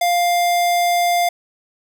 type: tone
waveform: square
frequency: 700 Hz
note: F5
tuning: 4 cents sharp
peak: -15 dBFS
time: 0.01-1.29 s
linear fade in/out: 5 ms
effects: none